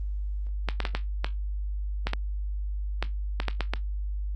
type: clicks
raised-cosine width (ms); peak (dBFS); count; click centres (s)
0.3; -11; 12; 0.687 / 0.803 / 0.852 / 0.95 / 1.245 / 2.07 / 2.134 / 3.026 / 3.401 / 3.483 / 3.607 / 3.736
effects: added 50 Hz sine -28 dBFS peak until 4.35 s + Opus 24 kbps